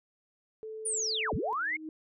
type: tone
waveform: sine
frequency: 437.6 Hz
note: A4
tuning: 9 cents flat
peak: -38 dBFS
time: 0.63-1.53 s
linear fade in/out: 0 ms
type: linear two-way sweep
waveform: sine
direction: down then up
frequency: 9670 to 38.89 to 2223 Hz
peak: -29 dBFS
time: 0.85-1.77 s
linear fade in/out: 10 ms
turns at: 1.34 s
type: tone with exponential growth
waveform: sine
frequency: 313.4 Hz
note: D#4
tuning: 13 cents sharp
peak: -35 dBFS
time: 1.46-1.89 s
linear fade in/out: 2 ms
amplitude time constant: 93 ms
effects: none